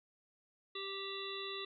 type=harmonic tone; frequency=392 Hz; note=G4; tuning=in tune; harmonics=1 / 3 / 5 / 7 / 9 / 10; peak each=-45 / -48 / -51 / -49 / -47 / -46 dBFS; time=0.75-1.65 s; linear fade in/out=5 ms; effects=none